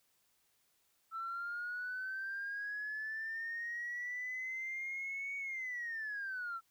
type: linear two-way sweep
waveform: sine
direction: up then down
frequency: 1324 to 2239 to 1324 Hz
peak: -37 dBFS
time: 1.11-6.61 s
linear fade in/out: 50 ms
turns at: 5.37 s
effects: tanh soft clip ceiling -34 dBFS + white hiss -75 dBFS RMS until 6.7 s